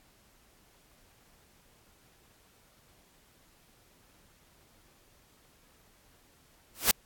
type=noise with exponential growth; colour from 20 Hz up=white; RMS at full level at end=-18 dBFS; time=6.75-6.91 s; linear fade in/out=1 ms; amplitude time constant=34 ms; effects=pink hiss -63 dBFS RMS until 7.05 s + AAC 64 kbps